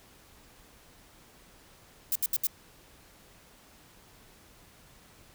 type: noise bursts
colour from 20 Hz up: violet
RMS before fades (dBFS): -27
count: 4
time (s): 2.12-2.47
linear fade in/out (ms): 2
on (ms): 35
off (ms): 70
effects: pink hiss -57 dBFS RMS until 5.34 s